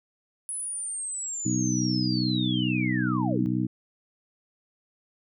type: linear sweep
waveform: sine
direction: down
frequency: 10290 to 102.5 Hz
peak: -30 dBFS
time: 0.49-3.46 s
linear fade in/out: 0 ms
type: harmonic tone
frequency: 62.3 Hz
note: B1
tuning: 16 cents sharp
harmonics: 2 / 3 / 4 / 5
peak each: -29 / -29 / -29 / -29 dBFS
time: 1.45-3.67 s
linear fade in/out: 10 ms
effects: none